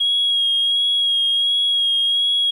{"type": "tone with vibrato", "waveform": "sine", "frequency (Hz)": 3292, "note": "G#7", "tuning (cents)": -16, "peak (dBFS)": -14, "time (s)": [0, 2.51], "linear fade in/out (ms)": 10, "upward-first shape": "sine", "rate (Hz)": 1.4, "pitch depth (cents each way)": 21, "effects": ["tanh soft clip ceiling -11 dBFS", "9-bit"]}